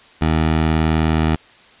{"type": "tone", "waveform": "15% pulse", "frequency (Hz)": 79.3, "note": "D#2", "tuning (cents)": 33, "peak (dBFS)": -8, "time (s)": [0.21, 1.36], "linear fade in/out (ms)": 10, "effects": ["white hiss -47 dBFS RMS until 1.8 s", "resampled to 8000 Hz"]}